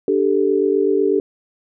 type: chord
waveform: sine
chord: D suspended fourth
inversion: none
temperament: equal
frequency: 293.7 / 392 / 440 Hz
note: D4 / G4 / A4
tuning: 0 / 0 / 0 cents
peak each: -21 / -16 / -19 dBFS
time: 0.08-1.2 s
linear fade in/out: 2 ms
effects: none